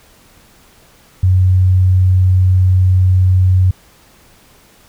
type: tone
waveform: sine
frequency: 92.5 Hz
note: F#2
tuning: in tune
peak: -7 dBFS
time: 1.23-3.71 s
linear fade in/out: 5 ms
effects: pink hiss -47 dBFS RMS until 4.88 s